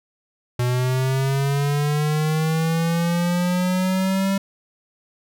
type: linear sweep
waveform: square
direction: up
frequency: 122.1 to 196 Hz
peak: -19 dBFS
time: 0.59-4.38 s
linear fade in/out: 5 ms
effects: none